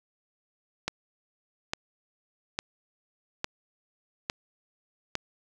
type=click train; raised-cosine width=0.2 ms; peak=-11 dBFS; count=6; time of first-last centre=0.88-5.154 s; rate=1.17 Hz; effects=none